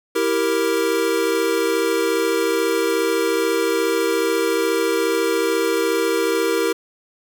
square chord, E diminished, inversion none, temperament equal, 329.6 / 392 / 466.2 Hz, E4 / G4 / Bb4, 0 / 0 / 0 cents, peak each -24 / -23 / -21 dBFS, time 0.15-6.73 s, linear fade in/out 10 ms, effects 9-bit

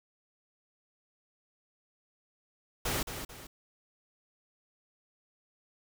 pink noise with echo, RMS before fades -32 dBFS, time 2.85-3.03 s, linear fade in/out 5 ms, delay 220 ms, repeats 2, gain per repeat -8 dB, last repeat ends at 3.47 s, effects none

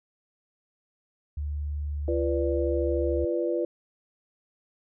sine tone with pitch glide, 73.42 to 72.12 Hz, D2 to D2, 0 to -31 cents, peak -28 dBFS, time 1.37-3.25 s, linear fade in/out 5 ms, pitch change -31 cents, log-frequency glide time 1.84-2.42 s
sine chord, B diminished, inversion second, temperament equal with one note detuned, 343.6 / 493.9 / 587.3 Hz, F4 / B4 / D5, -28 / 0 / 0 cents, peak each -27 / -29 / -31 dBFS, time 2.08-3.65 s, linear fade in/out 2 ms
effects none

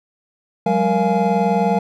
triangle tone cluster, 183.1 / 202.9 / 467.4 / 690 / 839 Hz, F#3 / G#3 / A#4 / F5 / G#5, -18 / -40 / +5 / -21 / +17 cents, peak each -19 dBFS, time 0.66-1.79 s, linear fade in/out 5 ms, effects none

